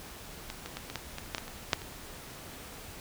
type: clicks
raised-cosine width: 0.2 ms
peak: -20 / -21 / -19 / -21 / -16 / -20 / -13 / -17 / -26 / -6 / -26 dBFS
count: 11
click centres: 0.501 / 0.66 / 0.77 / 0.9 / 0.957 / 1.184 / 1.348 / 1.382 / 1.48 / 1.732 / 1.818 s
effects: pink hiss -46 dBFS RMS until 3 s